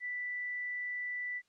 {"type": "tone", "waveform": "sine", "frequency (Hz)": 1975.5, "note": "B6", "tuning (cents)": 0, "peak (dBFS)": -35, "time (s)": [0, 1.42], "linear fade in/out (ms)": 50, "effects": ["white hiss -74 dBFS RMS until 1.48 s", "low-pass 6000 Hz 12 dB/octave"]}